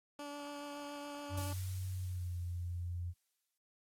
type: tone with vibrato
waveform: 15% pulse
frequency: 289 Hz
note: D4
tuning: 28 cents flat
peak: -37 dBFS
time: 0.19-1.53 s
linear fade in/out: 2 ms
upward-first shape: sine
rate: 7.1 Hz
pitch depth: 11 cents each way
type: tone with pitch glide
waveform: sine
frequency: 93.2 to 87.46 Hz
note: F#2 to F2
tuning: +13 to +3 cents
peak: -37 dBFS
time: 1.29-3.14 s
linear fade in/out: 50 ms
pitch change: -110 cents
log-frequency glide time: 1.9-2.36 s
type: noise with exponential decay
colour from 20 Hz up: blue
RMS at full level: -44 dBFS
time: 1.37-3.58 s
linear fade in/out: 5 ms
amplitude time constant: 480 ms
effects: low-pass 12000 Hz 12 dB/octave + AAC 64 kbps